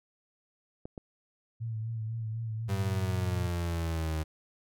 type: clicks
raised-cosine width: 2 ms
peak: -27 dBFS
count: 2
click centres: 0.855 / 0.978 s
type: tone with vibrato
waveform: sine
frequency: 112.1 Hz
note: A2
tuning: 33 cents sharp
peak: -32 dBFS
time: 1.6-3.49 s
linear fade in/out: 20 ms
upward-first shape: sine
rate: 4 Hz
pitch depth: 44 cents each way
type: linear sweep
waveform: 35% pulse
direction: down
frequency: 98 to 77.78 Hz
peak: -28 dBFS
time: 2.68-4.24 s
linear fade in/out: 20 ms
effects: none